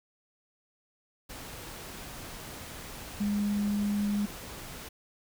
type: tone in noise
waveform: sine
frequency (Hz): 205.3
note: G#3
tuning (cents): -20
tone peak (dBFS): -26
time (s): 3.2-4.26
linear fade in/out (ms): 10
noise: pink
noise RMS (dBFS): -43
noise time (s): 1.29-4.89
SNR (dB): +14
effects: none